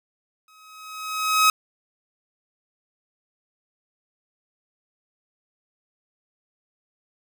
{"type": "tone with exponential growth", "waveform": "sawtooth", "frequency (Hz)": 1272, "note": "D#6", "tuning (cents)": 38, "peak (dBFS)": -9, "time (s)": [0.48, 1.5], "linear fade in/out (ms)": 2, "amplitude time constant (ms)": 220, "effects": []}